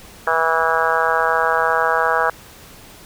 harmonic tone, 162.9 Hz, E3, 20 cents flat, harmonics 3 / 4 / 5 / 6 / 7 / 8 / 9 / 10, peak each -23 / -23 / -23 / -23 / -23 / -23 / -23 / -23 dBFS, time 0.27-2.3 s, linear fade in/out 2 ms, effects pink hiss -42 dBFS RMS until 3.05 s

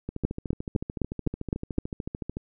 two click trains, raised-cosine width 3 ms, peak -11 / -19 dBFS, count 7 / 32, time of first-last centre 0.25-1.785 / 0.09-2.369 s, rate 3.91 / 13.6 Hz, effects none

